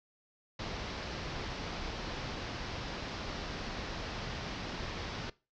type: low-pass noise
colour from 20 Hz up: pink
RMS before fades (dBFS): -40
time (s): 0.59-5.3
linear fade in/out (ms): 5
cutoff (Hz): 5600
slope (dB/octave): 48
effects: noise-tail reverb RT60 0.3 s tail -21 dB re dry